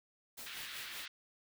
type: noise with tremolo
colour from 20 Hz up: white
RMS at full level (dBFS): -47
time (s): 0.37-1.06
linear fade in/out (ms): 10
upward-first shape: sine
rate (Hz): 5.3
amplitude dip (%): 65
type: band-pass noise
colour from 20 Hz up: white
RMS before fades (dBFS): -47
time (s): 0.46-1.08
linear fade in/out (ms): 5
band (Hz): 1400 to 4000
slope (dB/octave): 24
effects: none